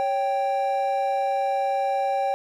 triangle tone pair together, 554.4 / 784 Hz, C#5 / G5, 0 / 0 cents, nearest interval tritone, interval 600 cents, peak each -24 / -21 dBFS, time 0-2.34 s, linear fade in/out 0 ms, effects none

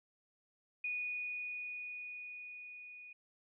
sine tone with level ramp, 2467 Hz, D#7, 15 cents flat, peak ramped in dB -35 to -50 dBFS, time 0.84-3.13 s, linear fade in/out 5 ms, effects none

